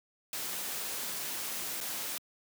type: noise with dropouts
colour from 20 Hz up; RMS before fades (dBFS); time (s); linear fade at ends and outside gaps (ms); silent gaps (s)
white; -37; 0.33-2.18; 1; 1.804-1.811
effects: high-pass 150 Hz 12 dB/octave